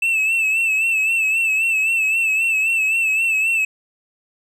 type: tone with vibrato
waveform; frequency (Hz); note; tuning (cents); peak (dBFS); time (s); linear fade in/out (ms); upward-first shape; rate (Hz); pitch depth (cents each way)
triangle; 2637; E7; 0; -14; 0.02-3.65; 5; sine; 3.8; 54
effects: none